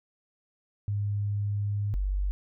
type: tone pair in turn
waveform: sine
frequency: 102.3 / 48.28 Hz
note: G#2 / G1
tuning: -26 / -26 cents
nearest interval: octave + minor second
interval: 1300 cents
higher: first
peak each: -26 / -25 dBFS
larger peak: second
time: 0.88-1.94 / 1.94-2.31 s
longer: first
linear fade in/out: 0 ms
effects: none